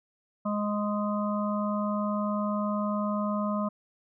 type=harmonic tone; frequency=207.7 Hz; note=G#3; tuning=in tune; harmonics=1 / 3 / 5 / 6; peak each=-28 / -33 / -35 / -36 dBFS; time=0.45-3.69 s; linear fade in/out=10 ms; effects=none